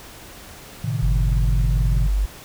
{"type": "chord", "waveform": "sine", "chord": "A diminished", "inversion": "none", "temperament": "equal with one note detuned", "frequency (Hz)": [112.25, 130.81, 155.56], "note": ["A2", "C3", "Eb3"], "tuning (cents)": [35, 0, 0], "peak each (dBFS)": [-24, -25, -26], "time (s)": [0.84, 2.07], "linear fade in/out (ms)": 5}
{"type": "tone", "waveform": "sine", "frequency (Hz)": 49, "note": "G1", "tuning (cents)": 0, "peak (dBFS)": -16, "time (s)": [1.02, 2.26], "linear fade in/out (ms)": 10}
{"effects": ["tanh soft clip ceiling -7 dBFS", "pink hiss -41 dBFS RMS until 2.44 s"]}